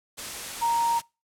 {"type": "tone in noise", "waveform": "sine", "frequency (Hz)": 932.3, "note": "A#5", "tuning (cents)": 0, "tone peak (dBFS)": -21, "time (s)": [0.61, 1], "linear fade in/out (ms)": 20, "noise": "white", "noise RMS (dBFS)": -35, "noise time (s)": [0.17, 1.02], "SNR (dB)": 11, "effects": ["noise-tail reverb RT60 0.3 s tail -26 dB re dry", "low-pass 11000 Hz 12 dB/octave"]}